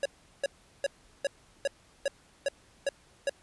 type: tone bursts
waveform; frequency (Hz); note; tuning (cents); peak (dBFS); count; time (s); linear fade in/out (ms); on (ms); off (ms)
square; 557; C#5; +8; -26; 9; 0.03-3.295; 2; 25; 380
effects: pink hiss -61 dBFS RMS until 3.42 s + resampled to 24000 Hz